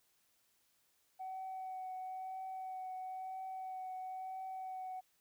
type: tone with vibrato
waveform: sine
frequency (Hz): 752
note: F#5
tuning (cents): +28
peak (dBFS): -40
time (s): 1.19-5.01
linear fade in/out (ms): 20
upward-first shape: triangle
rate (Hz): 1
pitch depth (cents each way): 16
effects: tanh soft clip ceiling -38 dBFS + white hiss -75 dBFS RMS until 5.2 s